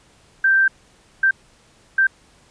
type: tone bursts at uneven times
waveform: sine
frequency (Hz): 1568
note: G6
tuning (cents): 0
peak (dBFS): -12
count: 3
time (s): 0.44-0.68 / 1.23-1.31 / 1.98-2.07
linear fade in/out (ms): 5
effects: pink hiss -54 dBFS RMS until 2.5 s + resampled to 22050 Hz